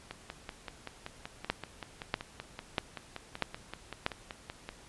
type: two click trains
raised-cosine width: 0.3 ms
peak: -12 / -23 dBFS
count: 5 / 25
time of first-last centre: 1.5-4.064 / 0.11-4.69 s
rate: 1.56 / 5.24 Hz
effects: pink hiss -55 dBFS RMS until 4.88 s + resampled to 24000 Hz